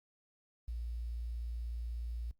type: tone with quantisation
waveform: sine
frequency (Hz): 58.27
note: A#1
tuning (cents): 0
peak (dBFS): -37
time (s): 0.68-2.31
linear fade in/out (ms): 0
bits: 11
effects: noise-tail reverb RT60 0.1 s tail -19 dB re dry + Opus 48 kbps